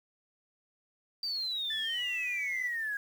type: exponential sweep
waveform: sine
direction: down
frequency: 4699 to 1630 Hz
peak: -31 dBFS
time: 1.23-2.97 s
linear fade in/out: 2 ms
type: tone with pitch glide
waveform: triangle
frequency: 1768 to 1973.1 Hz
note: A6 to B6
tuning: +8 to -2 cents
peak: -34 dBFS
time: 1.7-2.68 s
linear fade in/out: 5 ms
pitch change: +190 cents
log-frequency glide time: 1.83-2.03 s
effects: tanh soft clip ceiling -25 dBFS + 9-bit